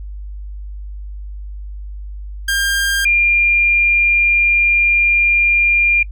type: tone pair in turn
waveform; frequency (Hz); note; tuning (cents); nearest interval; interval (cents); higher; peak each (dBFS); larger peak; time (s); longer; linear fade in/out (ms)
sawtooth / sine; 1602 / 2400; G6 / D7; +37 / +37; perfect fifth; 700; second; -11 / -10; second; 2.48-3.05 / 3.05-6.03; second; 5
effects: noise-tail reverb RT60 0.1 s tail -26 dB re dry + added 50 Hz sine -26 dBFS peak until 6.11 s